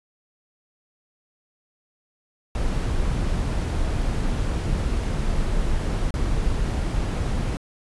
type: noise with dropouts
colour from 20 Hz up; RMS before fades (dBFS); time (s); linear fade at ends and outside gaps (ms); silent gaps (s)
brown; -23; 2.55-7.57; 1; 6.107-6.14
effects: resampled to 24000 Hz

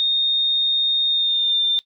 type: tone with pitch glide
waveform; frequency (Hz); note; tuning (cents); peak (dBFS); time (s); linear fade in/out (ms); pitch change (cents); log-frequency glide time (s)
sine; 3682 to 3592; A#7 to A7; -22 to +35; -16; 0-1.79; 0; -43; 1.07-1.62
effects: noise-tail reverb RT60 0.1 s tail -17 dB re dry

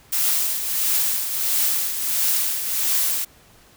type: noise with tremolo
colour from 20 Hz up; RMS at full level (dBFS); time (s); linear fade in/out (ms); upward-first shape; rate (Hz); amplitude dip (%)
blue; -19; 0.12-3.25; 10; triangle; 1.5; 60
effects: pink hiss -52 dBFS RMS until 3.76 s

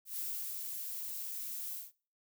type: noise with ADSR envelope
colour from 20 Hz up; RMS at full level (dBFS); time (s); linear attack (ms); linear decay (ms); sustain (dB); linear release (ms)
violet; -38; 0.05-1.92; 130; 370; -3; 180
effects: noise-tail reverb RT60 0.4 s tail -22 dB re dry

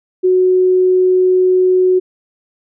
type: tone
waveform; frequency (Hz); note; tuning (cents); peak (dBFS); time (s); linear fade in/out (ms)
sine; 368.7; F#4; -6; -8; 0.23-2; 20
effects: none

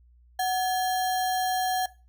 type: tone with sample-and-hold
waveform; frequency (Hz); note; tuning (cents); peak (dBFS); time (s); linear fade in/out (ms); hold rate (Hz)
sine; 743; F#5; +7; -23; 0.39-1.86; 5; 2450
effects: noise-tail reverb RT60 0.3 s tail -18 dB re dry + added 60 Hz sine -54 dBFS peak until 2.08 s

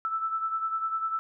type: beating tone pair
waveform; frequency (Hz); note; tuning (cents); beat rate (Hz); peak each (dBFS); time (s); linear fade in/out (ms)
sine; 1318.5 / 1328.5; E6 / E6; 0 / +13; 10; -28 / -35; 0.05-1.19; 0
effects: none

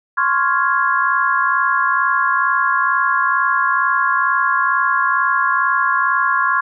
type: chord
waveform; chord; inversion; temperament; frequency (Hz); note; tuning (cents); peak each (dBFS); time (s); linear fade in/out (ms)
sine; Db major seventh; third; equal; 1046.5 / 1108.7 / 1396.9 / 1661.2; C6 / Db6 / F6 / Ab6; 0 / 0 / 0 / 0; -19; 0.17-6.61; 10
effects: none

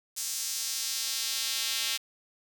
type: tone with high-pass filter sweep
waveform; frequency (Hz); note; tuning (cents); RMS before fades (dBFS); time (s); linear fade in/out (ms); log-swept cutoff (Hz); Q
square; 122.5; B2; -14; -32; 0.16-1.98; 20; 6600 to 3300; 1.4
effects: 8-bit

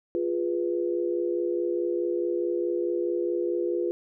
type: chord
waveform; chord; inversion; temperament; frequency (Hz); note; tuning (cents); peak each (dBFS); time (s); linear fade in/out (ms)
sine; F diminished; none; equal with one note detuned; 349.2 / 413.9 / 493.9; F4 / Ab4 / Cb5; 0 / -6 / 0; -26 / -32 / -31; 0.15-3.91; 0
effects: none

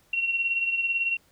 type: beating tone pair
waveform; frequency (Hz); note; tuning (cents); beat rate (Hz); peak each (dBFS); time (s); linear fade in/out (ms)
sine; 2733 / 2751; F7 / F7; -38 / -27; 18; -24 / -32; 0.13-1.17; 5
effects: pink hiss -62 dBFS RMS until 1.31 s

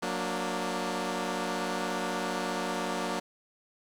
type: chord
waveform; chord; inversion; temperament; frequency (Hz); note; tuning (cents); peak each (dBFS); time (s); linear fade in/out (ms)
10% pulse; Gb augmented; none; equal with one note detuned; 183.51 / 233.1 / 293.7; Gb3 / Bb3 / D4; -14 / 0 / 0; -26 / -26 / -28; 0.02-3.2; 10
effects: low-pass 10000 Hz 12 dB/octave + 9-bit

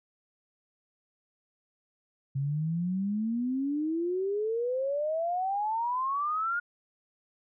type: exponential sweep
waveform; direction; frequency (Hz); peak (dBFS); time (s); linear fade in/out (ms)
sine; up; 134 to 1441; -27; 2.35-6.6; 10
effects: none

